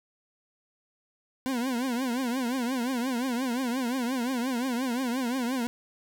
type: tone with vibrato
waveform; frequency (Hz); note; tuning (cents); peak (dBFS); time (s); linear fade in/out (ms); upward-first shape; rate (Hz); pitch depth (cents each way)
40% pulse; 250; B3; +21; -26; 1.46-5.67; 0; triangle; 5.7; 160
effects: none